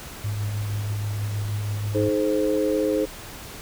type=tone with tremolo; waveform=sine; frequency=103.83 Hz; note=G#2; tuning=in tune; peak=-23 dBFS; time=0.24-2.09 s; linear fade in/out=5 ms; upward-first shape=triangle; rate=6.3 Hz; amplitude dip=30%
type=chord; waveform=sine; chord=Ab major; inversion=second; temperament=equal with one note detuned; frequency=311.1 / 424.3 / 523.3 Hz; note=Eb4 / Ab4 / C5; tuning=0 / +37 / 0 cents; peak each=-24 dBFS; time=1.94-3.06 s; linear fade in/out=20 ms
effects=pink hiss -39 dBFS RMS until 3.61 s